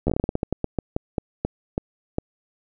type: slowing click train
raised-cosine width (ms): 2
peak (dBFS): -9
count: 19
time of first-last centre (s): 0.07-2.184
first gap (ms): 12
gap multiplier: 1.23
effects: none